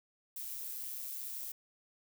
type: noise with amplitude modulation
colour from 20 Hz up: violet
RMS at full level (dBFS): -40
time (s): 0.36-1.52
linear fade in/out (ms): 5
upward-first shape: sine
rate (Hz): 130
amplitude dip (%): 45
effects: none